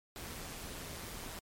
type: noise with amplitude modulation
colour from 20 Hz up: pink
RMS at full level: -43 dBFS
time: 0.16-1.39 s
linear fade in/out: 0 ms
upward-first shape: sine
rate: 169 Hz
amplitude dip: 40%
effects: MP3 64 kbps